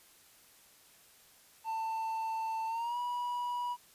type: tone with pitch glide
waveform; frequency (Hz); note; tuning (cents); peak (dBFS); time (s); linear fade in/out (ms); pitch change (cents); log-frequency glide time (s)
triangle; 892 to 972.7; A5 to B5; +23 to -27; -31; 1.64-3.77; 50; +150; 2.67-2.98
effects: white hiss -61 dBFS RMS until 3.94 s + resampled to 32000 Hz